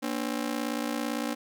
sawtooth ring-modulated tone, 265.2 Hz, C4, 23 cents sharp, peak -22 dBFS, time 0.02-1.35 s, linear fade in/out 20 ms, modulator 28.9 Hz, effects none

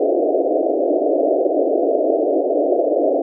white band-pass noise, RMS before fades -17 dBFS, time 0-3.22 s, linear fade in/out 5 ms, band 280 to 690 Hz, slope 96 dB/octave, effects none

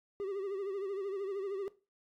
triangle tone with vibrato, 392 Hz, G4, in tune, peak -33 dBFS, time 0.2-1.68 s, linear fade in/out 0 ms, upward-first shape sine, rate 13 Hz, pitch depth 76 cents each way, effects noise-tail reverb RT60 0.3 s tail -17 dB re dry + AAC 64 kbps

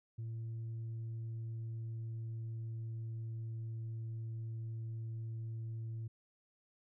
sine tone with pitch glide, 113.7 to 112.98 Hz, A#2 to A2, -43 to +46 cents, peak -37 dBFS, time 0.18-6.08 s, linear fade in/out 10 ms, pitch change -11 cents, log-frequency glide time 0.61-3.8 s, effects tanh soft clip ceiling -38 dBFS

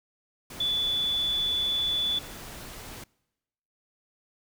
sine tone in noise, 3461 Hz, A7, 29 cents flat, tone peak -24 dBFS, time 0.6-2.19 s, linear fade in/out 5 ms, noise pink, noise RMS -42 dBFS, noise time 0.5-3.04 s, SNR +15 dB, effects noise-tail reverb RT60 1.0 s tail -25 dB re dry

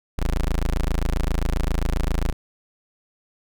25% pulse tone, 27.5 Hz, A0, in tune, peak -16 dBFS, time 0.18-2.33 s, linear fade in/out 10 ms, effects none

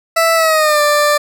20% pulse tone with pitch glide, 659.3 to 590.8 Hz, E5 to D5, 0 to +10 cents, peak -5 dBFS, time 0.16-1.18 s, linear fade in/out 10 ms, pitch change -190 cents, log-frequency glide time 0.35-0.81 s, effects none

